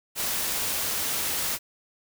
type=noise; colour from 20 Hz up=white; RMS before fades=-28 dBFS; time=0.15-1.59 s; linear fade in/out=50 ms; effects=none